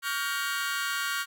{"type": "chord", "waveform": "sawtooth", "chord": "G half-diminished seventh", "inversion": "second", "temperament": "just", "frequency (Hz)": [1128.9, 1411.2, 1568, 1881.6], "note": ["Db6", "F6", "G6", "Bb6"], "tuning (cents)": [31, 18, 0, 16], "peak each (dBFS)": [-31, -28, -31, -33], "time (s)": [0.02, 1.26], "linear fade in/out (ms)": 50, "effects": []}